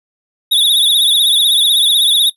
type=tone with vibrato; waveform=square; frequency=3597 Hz; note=A7; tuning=37 cents sharp; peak=-9 dBFS; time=0.51-2.3 s; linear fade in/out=10 ms; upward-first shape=sine; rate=16 Hz; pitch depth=100 cents each way; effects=noise-tail reverb RT60 0.1 s tail -17 dB re dry